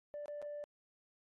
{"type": "tone with dropouts", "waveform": "sine", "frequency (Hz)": 587.3, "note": "D5", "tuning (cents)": 0, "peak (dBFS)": -40, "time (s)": [0.14, 0.64], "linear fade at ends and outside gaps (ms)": 0, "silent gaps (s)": [[0.258, 0.281], [0.417, 0.425]], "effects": ["tanh soft clip ceiling -39 dBFS", "AAC 32 kbps"]}